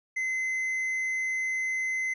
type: tone with tanh clipping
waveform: sine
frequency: 2052 Hz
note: C7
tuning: 34 cents flat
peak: -28 dBFS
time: 0.16-2.14 s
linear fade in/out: 10 ms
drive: 5 dB
effects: none